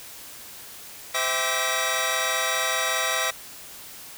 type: tone cluster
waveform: 15% pulse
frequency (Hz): 515 / 653 / 784 / 1166 / 1914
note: C5 / E5 / G5 / D6 / A#6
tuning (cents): -28 / -17 / 0 / -13 / +45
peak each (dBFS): -25 / -22 / -27 / -24 / -21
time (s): 1.14-3.31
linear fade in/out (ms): 10
effects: white hiss -42 dBFS RMS until 4.17 s